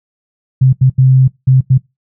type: tone bursts at uneven times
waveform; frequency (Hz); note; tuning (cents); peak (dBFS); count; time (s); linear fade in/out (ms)
sine; 130.81; C3; 0; -4; 5; 0.61-0.73 / 0.81-0.9 / 0.98-1.28 / 1.47-1.61 / 1.7-1.78; 10
effects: noise-tail reverb RT60 0.2 s tail -22 dB re dry